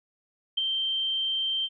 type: tone with ADSR envelope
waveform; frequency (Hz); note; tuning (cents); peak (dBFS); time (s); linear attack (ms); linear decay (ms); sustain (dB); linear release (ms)
sine; 3136; G7; 0; -20; 0.57-1.69; 11; 9; -5; 45
effects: none